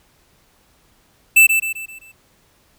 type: tone with echo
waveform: square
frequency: 2648 Hz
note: E7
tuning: 7 cents sharp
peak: -7 dBFS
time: 1.36-1.47 s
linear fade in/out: 10 ms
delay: 130 ms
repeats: 5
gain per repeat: -7 dB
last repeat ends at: 2.12 s
effects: pink hiss -57 dBFS RMS until 2.78 s